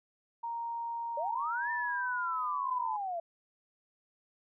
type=tone with pitch glide; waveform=sine; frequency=932.3 to 1005 Hz; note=A#5 to B5; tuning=0 to +30 cents; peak=-34 dBFS; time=0.43-2.97 s; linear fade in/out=10 ms; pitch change=+130 cents; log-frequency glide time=1.39-2.23 s
type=linear two-way sweep; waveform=sine; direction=up then down; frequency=554.4 to 1801 to 658 Hz; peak=-33 dBFS; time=1.17-3.2 s; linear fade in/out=5 ms; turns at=1.71 s
effects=none